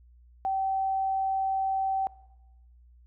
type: tone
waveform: sine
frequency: 771 Hz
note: G5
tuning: 29 cents flat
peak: -25 dBFS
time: 0.45-2.07 s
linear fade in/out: 0 ms
effects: noise-tail reverb RT60 1.0 s tail -21 dB re dry + added 60 Hz sine -53 dBFS peak until 3.06 s